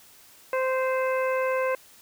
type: harmonic tone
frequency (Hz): 520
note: C5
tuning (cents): -11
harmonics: 1 / 2 / 3 / 4 / 5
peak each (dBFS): -24 / -30 / -34 / -36 / -38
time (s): 0.53-1.75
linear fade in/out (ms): 2
effects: white hiss -53 dBFS RMS until 2.01 s